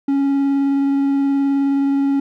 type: tone with vibrato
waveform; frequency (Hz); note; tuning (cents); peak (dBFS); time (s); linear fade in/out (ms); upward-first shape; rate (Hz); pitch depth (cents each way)
triangle; 277.2; C#4; 0; -12; 0.08-2.2; 5; triangle; 19; 13
effects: none